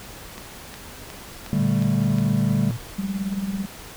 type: click train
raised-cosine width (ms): 0.2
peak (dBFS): -20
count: 6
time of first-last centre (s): 0.38-2.185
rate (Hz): 2.77
type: chord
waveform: triangle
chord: D suspended fourth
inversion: none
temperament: just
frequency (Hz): 146.83 / 195.78 / 220.2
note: D3 / G3 / A3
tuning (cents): 0 / -2 / +2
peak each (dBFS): -21 / -20 / -23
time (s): 1.53-2.71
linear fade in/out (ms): 0
type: tone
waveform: sine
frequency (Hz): 116.2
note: A#2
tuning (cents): -5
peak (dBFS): -25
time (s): 1.59-2.77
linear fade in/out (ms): 5
type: tone with tremolo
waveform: sine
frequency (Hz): 195.3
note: G3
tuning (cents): -6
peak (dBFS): -20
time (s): 2.98-3.66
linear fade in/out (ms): 10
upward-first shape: triangle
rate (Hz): 18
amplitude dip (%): 80
effects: pink hiss -40 dBFS RMS until 3.96 s